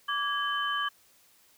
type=tone cluster; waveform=sine; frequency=1157 / 1650 / 3055 Hz; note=D6 / G#6 / G7; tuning=-26 / -12 / -45 cents; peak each=-30 / -32 / -34 dBFS; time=0.08-0.89 s; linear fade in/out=10 ms; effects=white hiss -62 dBFS RMS until 1.57 s